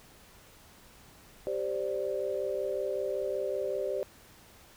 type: chord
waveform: sine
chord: G suspended fourth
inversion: none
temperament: just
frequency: 392 / 522.7 / 588 Hz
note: G4 / C5 / D5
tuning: 0 / -2 / +2 cents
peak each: -34 dBFS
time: 1.47-4.03 s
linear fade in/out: 0 ms
effects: pink hiss -56 dBFS RMS until 4.76 s